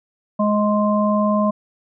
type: harmonic tone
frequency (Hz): 209.2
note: G#3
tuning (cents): +13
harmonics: 1 / 3 / 5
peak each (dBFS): -17 / -20 / -22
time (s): 0.39-1.51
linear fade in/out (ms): 10
effects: none